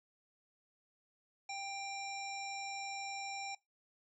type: harmonic tone with a mistuned harmonic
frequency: 789 Hz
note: G5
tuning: 11 cents sharp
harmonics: 1 / 3 / 5 / 7 / 9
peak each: -43 / -44 / -54 / -49 / -51 dBFS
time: 1.49-3.55 s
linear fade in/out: 5 ms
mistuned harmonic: 9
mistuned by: +36 cents
effects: noise-tail reverb RT60 0.2 s tail -23 dB re dry